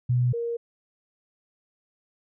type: tone pair in turn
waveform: sine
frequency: 123.6 / 468.4 Hz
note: B2 / A#4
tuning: +2 / +8 cents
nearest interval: octave + major seventh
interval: 2306 cents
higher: second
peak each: -19 / -26 dBFS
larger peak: first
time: 0.09-0.33 / 0.33-0.57 s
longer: neither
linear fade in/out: 10 ms
effects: none